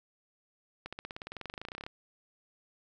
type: accelerating click train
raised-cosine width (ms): 0.3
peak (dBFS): -24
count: 24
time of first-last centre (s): 0.86-1.865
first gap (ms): 66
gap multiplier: 0.96
effects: none